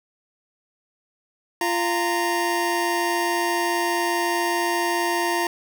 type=tone pair together; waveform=25% pulse; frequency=346.4 / 924.8 Hz; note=F4 / A#5; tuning=-14 / -14 cents; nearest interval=octave + perfect fourth; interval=1700 cents; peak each=-20 dBFS; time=1.61-5.47 s; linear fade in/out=2 ms; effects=none